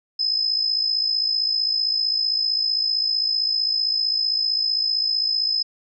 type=tone with amplitude modulation; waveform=sine; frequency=5100 Hz; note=D#8; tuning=42 cents sharp; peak=-16 dBFS; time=0.19-5.63 s; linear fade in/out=10 ms; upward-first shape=sine; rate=55.5 Hz; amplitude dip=65%; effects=none